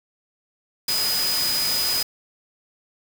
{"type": "tone in noise", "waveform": "sine", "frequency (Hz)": 4978, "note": "D#8", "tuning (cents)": 0, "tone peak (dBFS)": -22, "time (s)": [0.88, 2.03], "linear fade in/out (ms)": 5, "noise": "white", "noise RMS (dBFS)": -26, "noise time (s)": [0.88, 2.03], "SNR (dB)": 1, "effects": []}